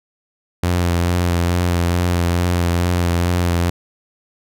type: tone with vibrato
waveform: sawtooth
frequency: 87.31 Hz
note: F2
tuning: in tune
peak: -11 dBFS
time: 0.63-3.7 s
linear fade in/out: 5 ms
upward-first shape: sine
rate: 2.3 Hz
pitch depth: 25 cents each way
effects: none